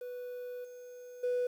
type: tone with level steps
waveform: triangle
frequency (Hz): 493.9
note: B4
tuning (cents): 0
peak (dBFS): -37 / -44 / -26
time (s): 0.01-1.47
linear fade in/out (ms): 5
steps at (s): 0.64 / 1.23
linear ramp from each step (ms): 10
effects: tanh soft clip ceiling -24 dBFS + 10-bit